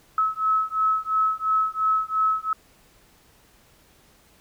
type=beating tone pair; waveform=sine; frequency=1291 / 1293.9 Hz; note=E6 / E6; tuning=-37 / -33 cents; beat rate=2.9 Hz; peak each=-23 dBFS; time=0.18-2.53 s; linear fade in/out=2 ms; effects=pink hiss -57 dBFS RMS until 4.4 s